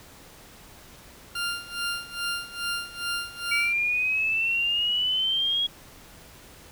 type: tone with tremolo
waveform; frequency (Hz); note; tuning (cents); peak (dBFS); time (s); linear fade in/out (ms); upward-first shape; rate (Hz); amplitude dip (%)
20% pulse; 1396.9; F6; 0; -21; 1.35-3.73; 5; sine; 2.4; 85
type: exponential sweep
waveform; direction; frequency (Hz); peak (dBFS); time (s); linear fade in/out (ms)
sine; up; 2288 to 3322; -22; 3.51-5.67; 10
effects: pink hiss -49 dBFS RMS until 6.71 s